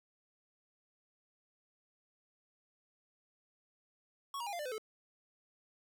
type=tone with pitch steps; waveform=square; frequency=1108.7 / 948.6 / 811.6 / 694.4 / 594.1 / 508.3 / 434.9 Hz; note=C#6 / A#5 / G#5 / F5 / D5 / B4 / A4; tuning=0 / +30 / -40 / -10 / +20 / +50 / -20 cents; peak=-39 dBFS; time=4.34-4.781 s; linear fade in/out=2 ms; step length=63 ms; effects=none